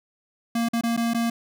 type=tone with dropouts; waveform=square; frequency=232.4 Hz; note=A#3; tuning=5 cents flat; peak=-22 dBFS; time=0.55-1.3 s; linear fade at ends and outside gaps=5 ms; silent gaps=0.687-0.733 / 0.811-0.835 / 0.966-0.974 / 1.136-1.145 s; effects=none